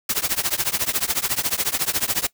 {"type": "noise with tremolo", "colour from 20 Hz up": "white", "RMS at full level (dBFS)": -19, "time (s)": [0.09, 2.27], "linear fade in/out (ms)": 5, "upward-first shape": "triangle", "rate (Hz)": 14, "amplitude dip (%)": 100, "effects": ["noise-tail reverb RT60 0.1 s tail -20 dB re dry"]}